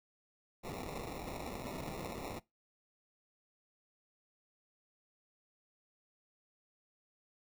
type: noise with sample-and-hold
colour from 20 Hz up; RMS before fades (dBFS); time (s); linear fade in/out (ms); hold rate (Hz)
violet; -43; 0.63-2.4; 20; 1575
effects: noise-tail reverb RT60 0.2 s tail -22 dB re dry